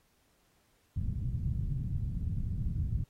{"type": "low-pass noise", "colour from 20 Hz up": "white", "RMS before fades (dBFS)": -33, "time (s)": [0.96, 3.04], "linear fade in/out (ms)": 5, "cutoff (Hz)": 140, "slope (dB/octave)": 24, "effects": ["pink hiss -71 dBFS RMS until 3.09 s", "AAC 48 kbps"]}